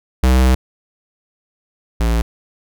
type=tone pair in turn; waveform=square; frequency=64 / 57.02 Hz; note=C2 / A#1; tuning=-38 / -38 cents; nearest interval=major second; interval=200 cents; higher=first; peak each=-10 / -14 dBFS; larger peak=first; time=0.23-0.55 / 2-2.22 s; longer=first; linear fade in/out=5 ms; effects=none